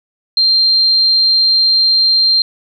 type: tone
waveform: sine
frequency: 4172 Hz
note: C8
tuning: 6 cents flat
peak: -8 dBFS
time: 0.37-2.42 s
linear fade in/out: 2 ms
effects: none